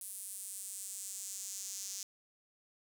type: tone with high-pass filter sweep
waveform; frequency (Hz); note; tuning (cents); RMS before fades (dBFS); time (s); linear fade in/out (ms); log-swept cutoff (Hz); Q
sawtooth; 196; G3; 0; -44; 0.01-2.03; 2; 9900 to 6200; 3
effects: none